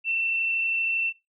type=tone with frequency modulation; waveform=sine; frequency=2688 Hz; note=E7; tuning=33 cents sharp; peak=-23 dBFS; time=0.04-1.13 s; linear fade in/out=50 ms; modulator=32.7 Hz; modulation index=0.79; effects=noise-tail reverb RT60 0.2 s tail -18 dB re dry